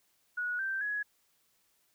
sine tone with pitch steps, 1460 / 1564.8 / 1677.1 Hz, F#6 / G6 / G#6, -24 / -4 / +16 cents, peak -31 dBFS, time 0.37-1.03 s, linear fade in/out 10 ms, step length 220 ms, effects white hiss -72 dBFS RMS until 1.94 s

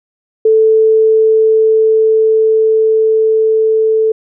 sine tone with level ramp, 440 Hz, A4, in tune, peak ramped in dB -5 to -8 dBFS, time 0.45-4.12 s, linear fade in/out 5 ms, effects none

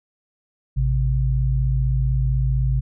sine tone pair together, 55 / 130.81 Hz, A1 / C3, 0 / 0 cents, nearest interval octave + minor third, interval 1500 cents, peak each -19 / -20 dBFS, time 0.76-2.81 s, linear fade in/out 20 ms, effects none

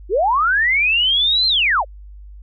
sine linear two-way sweep, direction up then down, 325.9 to 4186 to 480.4 Hz, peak -13 dBFS, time 0.09-1.85 s, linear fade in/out 50 ms, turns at 1.47 s, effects added 50 Hz sine -35 dBFS peak until 2.42 s

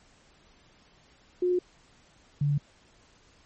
sine tone pair in turn, 359.8 / 144.45 Hz, F#4 / D3, -48 / -28 cents, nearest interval octave + major third, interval 1580 cents, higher first, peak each -22 / -22 dBFS, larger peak neither, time 1.42-1.59 / 2.41-2.58 s, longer neither, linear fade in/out 5 ms, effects pink hiss -60 dBFS RMS until 3.45 s + MP3 32 kbps

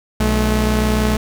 sawtooth tone pair together, 60.4 / 215.2 Hz, B1 / A3, -38 / -38 cents, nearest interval octave + minor seventh, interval 2200 cents, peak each -13 dBFS, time 0.2-1.17 s, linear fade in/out 5 ms, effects none

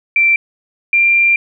sine tone pair in turn, 2348 / 2378 Hz, D7 / D7, -1 / +21 cents, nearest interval unison, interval 22 cents, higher second, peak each -8 dBFS, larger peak neither, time 0.16-0.36 / 0.93-1.36 s, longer second, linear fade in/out 2 ms, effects none

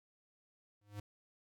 square tone with exponential growth, 103.3 Hz, G#2, 9 cents flat, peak -40 dBFS, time 0.81-1 s, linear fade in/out 5 ms, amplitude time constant 41 ms, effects none

